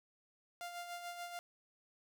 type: tone with tremolo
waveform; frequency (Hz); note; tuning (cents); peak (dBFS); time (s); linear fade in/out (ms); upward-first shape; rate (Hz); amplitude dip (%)
sawtooth; 698.5; F5; 0; -38; 0.61-1.39; 0; sine; 6.9; 50
effects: none